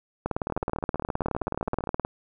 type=two click trains; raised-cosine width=1 ms; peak=-18 / -12 dBFS; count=22 / 35; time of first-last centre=0.5-1.873 / 0.26-2.049 s; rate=15.3 / 19 Hz; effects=none